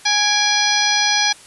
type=harmonic tone with a mistuned harmonic; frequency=830.6 Hz; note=G#5; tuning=in tune; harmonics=1 / 2 / 3 / 4 / 5 / 6 / 7; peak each=-22 / -22 / -22 / -22 / -22 / -22 / -22 dBFS; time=0.05-1.33 s; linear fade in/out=10 ms; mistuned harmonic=3; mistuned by=-89 cents; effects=white hiss -43 dBFS RMS until 1.46 s + resampled to 24000 Hz